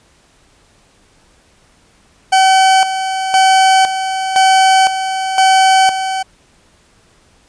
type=tone with tremolo; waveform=40% pulse; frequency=762 Hz; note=G5; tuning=49 cents flat; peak=-6 dBFS; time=2.32-6.23 s; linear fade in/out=10 ms; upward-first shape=square; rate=0.98 Hz; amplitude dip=65%; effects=pink hiss -51 dBFS RMS until 7.48 s + resampled to 22050 Hz